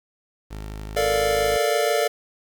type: tone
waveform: sawtooth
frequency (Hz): 52.4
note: G#1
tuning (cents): +16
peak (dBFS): -28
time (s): 0.5-1.58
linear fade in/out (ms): 20
type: chord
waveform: square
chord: Bb major seventh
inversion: third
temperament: equal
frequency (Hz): 440 / 466.2 / 587.3 / 698.5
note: A4 / Bb4 / D5 / F5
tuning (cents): 0 / 0 / 0 / 0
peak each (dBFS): -25 / -27 / -24 / -26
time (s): 0.96-2.08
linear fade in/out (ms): 10
effects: 8-bit